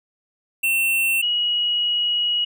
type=tone pair in turn; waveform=square / sine; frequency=2700 / 2905 Hz; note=E7 / F#7; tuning=+41 / -32 cents; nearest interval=minor second; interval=127 cents; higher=second; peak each=-18 dBFS; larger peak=neither; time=0.63-1.22 / 1.22-2.45 s; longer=second; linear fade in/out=10 ms; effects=none